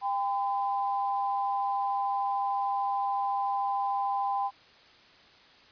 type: tone pair together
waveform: sine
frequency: 797 / 1016.5 Hz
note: G5 / B5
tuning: +28 / +50 cents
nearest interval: major third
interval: 422 cents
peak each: -28 / -31 dBFS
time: 0.01-4.51 s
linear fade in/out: 50 ms
effects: white hiss -56 dBFS RMS until 5.71 s + resampled to 11025 Hz